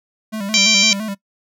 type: tone with vibrato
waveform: square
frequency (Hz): 207.7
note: G#3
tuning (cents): 0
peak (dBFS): -23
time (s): 0.32-1.15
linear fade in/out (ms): 20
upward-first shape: square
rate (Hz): 5.9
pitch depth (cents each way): 84
type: harmonic tone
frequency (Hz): 784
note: G5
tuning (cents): 0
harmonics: 3 / 4 / 5 / 6 / 7 / 8 / 9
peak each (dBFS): -17 / -18 / -19 / -20 / -20 / -21 / -22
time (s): 0.54-0.93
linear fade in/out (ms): 0
effects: noise-tail reverb RT60 0.1 s tail -21 dB re dry